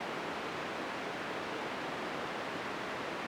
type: band-pass noise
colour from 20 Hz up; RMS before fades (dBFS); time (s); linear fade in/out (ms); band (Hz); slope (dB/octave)
pink; -39; 0-3.27; 10; 280 to 2400; 12
effects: none